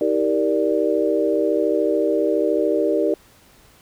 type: chord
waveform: sine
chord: Eb major seventh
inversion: none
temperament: equal with one note detuned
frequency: 319 / 392 / 466.2 / 587.3 Hz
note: Eb4 / G4 / Bb4 / D5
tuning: +43 / 0 / 0 / 0 cents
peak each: -22 dBFS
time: 0.01-3.14 s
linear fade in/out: 2 ms
effects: pink hiss -52 dBFS RMS until 3.81 s